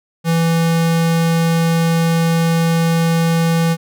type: tone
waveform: square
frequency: 165.7 Hz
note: E3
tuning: 9 cents sharp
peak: -13 dBFS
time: 0.24-3.77 s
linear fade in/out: 50 ms
effects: none